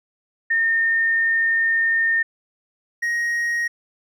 sine / triangle tone pair in turn, 1823 / 1879.7 Hz, A#6 / A#6, -39 / +14 cents, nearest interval minor second, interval 53 cents, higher second, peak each -16 / -18 dBFS, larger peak first, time 0.5-2.23 / 3.02-3.68 s, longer first, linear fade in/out 10 ms, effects none

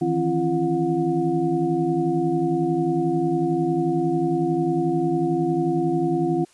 sine tone cluster, 154.9 / 166 / 267.1 / 341 / 726 Hz, D#3 / E3 / C4 / F4 / F#5, -7 / +12 / +36 / -41 / -33 cents, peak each -29 / -28 / -27 / -21 / -29 dBFS, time 0.01-6.45 s, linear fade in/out 10 ms, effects white hiss -56 dBFS RMS until 6.53 s + resampled to 24000 Hz

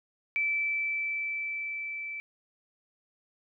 sine tone with level ramp, 2321 Hz, D7, 21 cents flat, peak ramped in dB -25 to -35 dBFS, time 0.36-2.2 s, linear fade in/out 0 ms, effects none

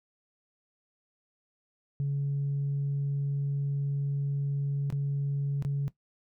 sine tone with dropouts, 140.7 Hz, C#3, 26 cents sharp, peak -25 dBFS, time 2-5.88 s, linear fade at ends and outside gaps 0 ms, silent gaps 4.902-4.925 / 5.624-5.649 s, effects noise-tail reverb RT60 0.1 s tail -17 dB re dry + tanh soft clip ceiling -24 dBFS

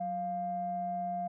sine tone pair together, 185 / 699.3 Hz, F#3 / F5, 0 / +2 cents, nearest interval octave + major seventh, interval 2302 cents, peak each -40 / -32 dBFS, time 0-1.28 s, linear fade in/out 10 ms, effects tanh soft clip ceiling -25 dBFS

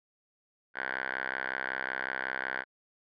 5% pulse tone with band-pass filter, 65.41 Hz, C2, in tune, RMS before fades -35 dBFS, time 0.74-2.65 s, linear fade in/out 50 ms, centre 1500 Hz, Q 8.1, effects resampled to 11025 Hz

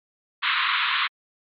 pink band-pass noise, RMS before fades -23 dBFS, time 0.42-1.08 s, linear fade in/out 20 ms, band 1000 to 4000 Hz, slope 96 dB/octave, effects MP3 64 kbps

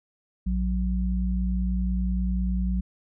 sine tone pair together, 58.02 / 184.2 Hz, A#1 / F#3, -7 / -7 cents, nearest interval octave + minor sixth, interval 2000 cents, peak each -24 / -27 dBFS, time 0.46-2.81 s, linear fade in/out 10 ms, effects none

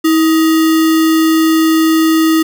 sine tone with sample-and-hold, 321.3 Hz, E4, 44 cents flat, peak -7 dBFS, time 0.04-2.43 s, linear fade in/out 10 ms, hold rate 1575 Hz, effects none

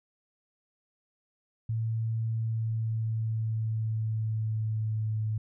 sine tone with pitch glide, 112.6 to 108.7 Hz, A2 to A2, +40 to -21 cents, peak -27 dBFS, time 1.69-5.38 s, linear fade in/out 5 ms, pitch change -61 cents, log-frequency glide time 2.3-5.24 s, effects none

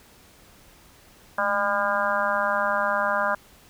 harmonic tone with a mistuned harmonic, 201.8 Hz, G#3, 49 cents flat, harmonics 1 / 3 / 4 / 5 / 6 / 7 / 8, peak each -38 / -27 / -31 / -27 / -29 / -28 / -29 dBFS, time 1.38-3.35 s, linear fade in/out 5 ms, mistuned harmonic 1, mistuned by +110 cents, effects pink hiss -53 dBFS RMS until 3.69 s

